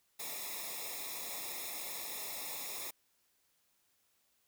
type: noise with comb filter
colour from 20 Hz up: white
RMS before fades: -42 dBFS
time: 0.19-2.91 s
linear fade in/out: 10 ms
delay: 0.66 ms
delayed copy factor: -1
effects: white hiss -75 dBFS RMS until 4.47 s